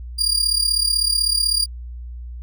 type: tone with amplitude modulation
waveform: 35% pulse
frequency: 4800 Hz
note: D8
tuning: 37 cents sharp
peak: -12 dBFS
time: 0.18-1.66 s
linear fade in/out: 20 ms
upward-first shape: sine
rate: 36 Hz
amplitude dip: 75%
effects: added 60 Hz sine -30 dBFS peak until 2.42 s